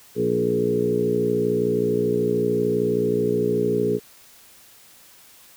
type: harmonic tone with a mistuned harmonic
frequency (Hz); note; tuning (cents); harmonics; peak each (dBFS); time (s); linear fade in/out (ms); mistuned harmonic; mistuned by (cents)
59.2; A#1; +27; 2 / 3 / 4 / 5 / 6 / 7 / 8; -31 / -28 / -28 / -30 / -29 / -21 / -29; 0.15-4; 50; 7; +25
effects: white hiss -50 dBFS RMS until 5.56 s